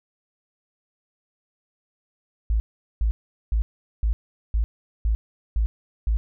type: tone bursts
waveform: sine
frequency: 54.7 Hz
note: A1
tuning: 9 cents flat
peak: -18 dBFS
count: 8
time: 2.5-6.17 s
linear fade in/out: 0 ms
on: 100 ms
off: 410 ms
effects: none